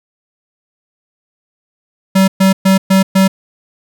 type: tone bursts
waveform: square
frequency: 191.3 Hz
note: G3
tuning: 42 cents flat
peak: -7 dBFS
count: 5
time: 2.15-3.28 s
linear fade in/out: 10 ms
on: 130 ms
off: 120 ms
effects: none